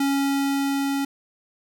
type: tone with level ramp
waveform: square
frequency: 277.2 Hz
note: C#4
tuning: in tune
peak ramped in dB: -20 to -23 dBFS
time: 0-1.05 s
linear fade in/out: 5 ms
effects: none